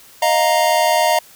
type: chord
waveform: square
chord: Eb suspended second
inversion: none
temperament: equal with one note detuned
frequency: 622.3 / 702.1 / 932.3 Hz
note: Eb5 / F5 / Bb5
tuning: 0 / +9 / 0 cents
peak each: -18 dBFS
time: 0.22-1.19 s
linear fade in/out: 5 ms
effects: white hiss -45 dBFS RMS until 1.35 s